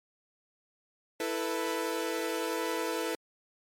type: chord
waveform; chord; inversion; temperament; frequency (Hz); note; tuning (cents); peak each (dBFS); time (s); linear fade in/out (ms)
sawtooth; E suspended fourth; none; equal with one note detuned; 329.6 / 443.1 / 493.9; E4 / A4 / B4; 0 / +12 / 0; -31; 1.2-3.15; 2
effects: MP3 64 kbps